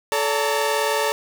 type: tone cluster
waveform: sawtooth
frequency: 434.8 / 572 / 909 Hz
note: A4 / D5 / A#5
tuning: -21 / -46 / -44 cents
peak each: -20 dBFS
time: 0.12-1.12 s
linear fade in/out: 0 ms
effects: none